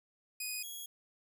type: tone pair in turn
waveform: 10% pulse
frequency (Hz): 2489 / 3322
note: D#7 / G#7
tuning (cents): 0 / 0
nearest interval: perfect fourth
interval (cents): 500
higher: second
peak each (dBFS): -28 / -34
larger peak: first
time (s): 0.4-0.63 / 0.63-0.86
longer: neither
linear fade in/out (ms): 5
effects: none